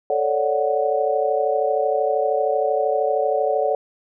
sine chord, D major seventh, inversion second, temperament equal, 440 / 554.4 / 587.3 / 740 Hz, A4 / C#5 / D5 / F#5, 0 / 0 / 0 / 0 cents, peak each -23 dBFS, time 0.1-3.75 s, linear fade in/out 2 ms, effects none

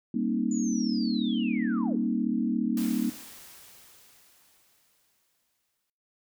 sine chord, C minor seventh, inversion second, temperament equal with one note detuned, 196 / 233.1 / 267.4 / 311.1 Hz, G3 / Bb3 / C4 / Eb4, 0 / 0 / +38 / 0 cents, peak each -33 / -27 / -32 / -33 dBFS, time 0.14-3.1 s, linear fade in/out 5 ms
sine linear sweep, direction down, 7040 to 191.5 Hz, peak -37 dBFS, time 0.51-2 s, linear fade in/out 5 ms
white noise with exponential decay, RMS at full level -40 dBFS, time 2.77-5.9 s, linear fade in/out 2 ms, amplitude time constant 680 ms
effects noise-tail reverb RT60 0.6 s tail -19 dB re dry

